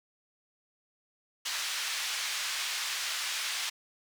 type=band-pass noise; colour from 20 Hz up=white; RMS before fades=-34 dBFS; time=1.45-3.7 s; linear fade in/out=10 ms; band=1400 to 5200 Hz; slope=12 dB/octave; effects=none